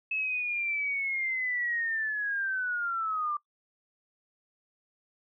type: linear sweep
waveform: sine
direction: down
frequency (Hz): 2600 to 1174.7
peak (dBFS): -28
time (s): 0.11-3.37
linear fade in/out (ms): 5
effects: noise-tail reverb RT60 0.1 s tail -22 dB re dry